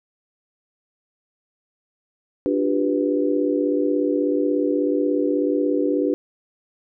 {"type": "chord", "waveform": "sine", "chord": "G dominant seventh", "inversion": "second", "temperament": "equal with one note detuned", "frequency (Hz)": [293.7, 355.5, 392, 493.9], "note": ["D4", "F4", "G4", "B4"], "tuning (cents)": [0, 31, 0, 0], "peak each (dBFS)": [-21, -26, -24, -24], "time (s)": [2.46, 6.14], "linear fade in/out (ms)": 0, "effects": []}